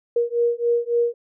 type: beating tone pair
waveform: sine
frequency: 471.5 / 475.1 Hz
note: A#4 / A#4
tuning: +20 / +33 cents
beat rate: 3.6 Hz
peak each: -21 dBFS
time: 0.16-1.14 s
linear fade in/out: 5 ms
effects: none